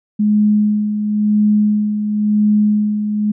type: tone with tremolo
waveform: sine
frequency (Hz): 210.1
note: G#3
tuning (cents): +20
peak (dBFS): -9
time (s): 0.19-3.32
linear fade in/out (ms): 10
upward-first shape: sine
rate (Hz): 0.96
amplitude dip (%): 55
effects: none

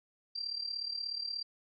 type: tone with amplitude modulation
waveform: sine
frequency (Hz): 4718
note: D8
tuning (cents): +7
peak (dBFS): -32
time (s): 0.35-1.43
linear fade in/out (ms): 10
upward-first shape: sine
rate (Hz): 36.7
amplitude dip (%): 75
effects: none

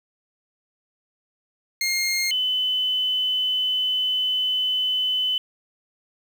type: tone pair in turn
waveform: 20% pulse / sine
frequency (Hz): 2131 / 3020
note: C7 / F#7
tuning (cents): +31 / +35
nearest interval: tritone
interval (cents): 604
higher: second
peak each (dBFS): -16 / -20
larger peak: first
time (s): 1.81-2.31 / 2.31-5.38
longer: second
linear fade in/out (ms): 2
effects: 8-bit

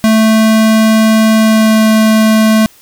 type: tone with pitch glide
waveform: square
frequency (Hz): 220 to 218.7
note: A3 to A3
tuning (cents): 0 to -10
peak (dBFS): -6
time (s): 0.04-2.66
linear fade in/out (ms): 0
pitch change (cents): -10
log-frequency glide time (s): 1.35-1.84
effects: white hiss -43 dBFS RMS until 2.81 s

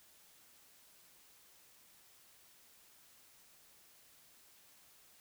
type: silence
effects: white hiss -64 dBFS RMS until 5.2 s

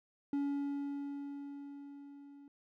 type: tone with level ramp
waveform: triangle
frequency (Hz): 282.7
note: C#4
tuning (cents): +34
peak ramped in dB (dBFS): -29 to -51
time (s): 0.33-2.48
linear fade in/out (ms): 2
effects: none

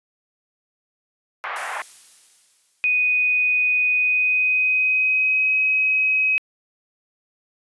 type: band-pass noise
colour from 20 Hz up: pink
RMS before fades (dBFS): -29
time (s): 1.44-1.82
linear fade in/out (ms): 0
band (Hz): 780 to 2200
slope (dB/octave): 24
type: noise with exponential decay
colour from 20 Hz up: blue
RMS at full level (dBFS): -35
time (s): 1.56-3.45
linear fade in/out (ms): 1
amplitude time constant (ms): 410
type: tone with pitch glide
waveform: sine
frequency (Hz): 2489 to 2538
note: D#7 to D#7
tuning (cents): 0 to +34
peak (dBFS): -16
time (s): 2.84-6.38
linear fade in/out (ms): 0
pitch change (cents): +34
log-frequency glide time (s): 3.94-5.55
effects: resampled to 24000 Hz

